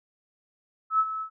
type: tone with ADSR envelope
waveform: sine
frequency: 1300 Hz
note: E6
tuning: 24 cents flat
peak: -17 dBFS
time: 0.9-1.3 s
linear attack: 93 ms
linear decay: 50 ms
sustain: -12 dB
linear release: 86 ms
effects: none